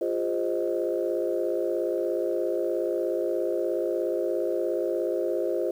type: chord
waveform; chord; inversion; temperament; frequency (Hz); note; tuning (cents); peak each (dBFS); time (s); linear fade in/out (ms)
sine; F minor seventh; none; equal with one note detuned; 349.2 / 406.1 / 523.3 / 622.3; F4 / Ab4 / C5 / Eb5; 0 / -39 / 0 / 0; -28 / -30 / -29 / -31; 0.01-5.71; 5
effects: tanh soft clip ceiling -15 dBFS + 9-bit